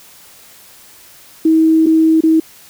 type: tone with dropouts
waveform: sine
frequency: 320.3 Hz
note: E4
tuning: 50 cents flat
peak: -7 dBFS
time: 1.45-2.4 s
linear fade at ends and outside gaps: 5 ms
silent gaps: 1.861-1.866 / 2.207-2.235 s
effects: white hiss -42 dBFS RMS until 2.69 s